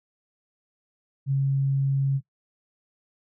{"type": "tone", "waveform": "sine", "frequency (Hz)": 136.9, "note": "C#3", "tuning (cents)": -21, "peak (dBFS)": -20, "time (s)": [1.26, 2.21], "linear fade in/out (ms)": 50, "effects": ["noise-tail reverb RT60 0.1 s tail -19 dB re dry"]}